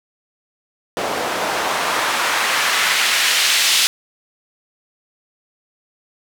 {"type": "noise with band-pass filter sweep", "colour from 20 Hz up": "white", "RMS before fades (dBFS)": -18, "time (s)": [0.97, 3.87], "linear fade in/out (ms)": 0, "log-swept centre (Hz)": [510, 3600], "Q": 1, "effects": []}